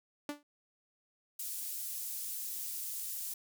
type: tone with exponential decay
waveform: sawtooth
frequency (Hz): 292.2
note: D4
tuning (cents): -9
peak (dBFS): -30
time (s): 0.29-0.43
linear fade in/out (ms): 2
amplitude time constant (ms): 30
type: high-pass noise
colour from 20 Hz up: pink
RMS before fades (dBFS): -40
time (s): 1.39-3.34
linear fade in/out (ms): 5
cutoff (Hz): 10000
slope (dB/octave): 12
effects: none